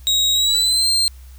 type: tone with pitch glide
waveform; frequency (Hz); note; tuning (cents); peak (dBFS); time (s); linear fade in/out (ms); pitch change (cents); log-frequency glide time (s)
35% pulse; 3803 to 4171; A#7 to C8; +34 to -6; -13; 0.07-1.08; 0; +160; 0.33-0.89
effects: added 64 Hz sine -37 dBFS peak until 1.38 s + white hiss -52 dBFS RMS until 1.38 s